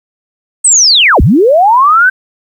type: linear two-way sweep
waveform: sine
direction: down then up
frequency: 8470 to 44 to 1559 Hz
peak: -3 dBFS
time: 0.64-2.1 s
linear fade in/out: 10 ms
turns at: 1.21 s
effects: 7-bit